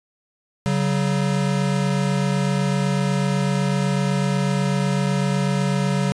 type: tone pair together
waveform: square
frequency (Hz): 140.4 / 188.41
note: C#3 / F#3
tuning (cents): +22 / +32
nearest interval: perfect fourth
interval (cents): 510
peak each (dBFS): -22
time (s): 0.66-6.12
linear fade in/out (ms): 0
effects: resampled to 22050 Hz